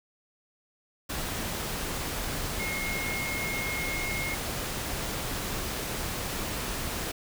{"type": "tone in noise", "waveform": "sine", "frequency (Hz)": 2154, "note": "C7", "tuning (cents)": 50, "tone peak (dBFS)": -32, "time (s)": [2.59, 4.35], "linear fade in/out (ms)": 10, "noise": "pink", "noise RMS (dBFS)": -33, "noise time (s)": [1.09, 7.12], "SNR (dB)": -2, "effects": []}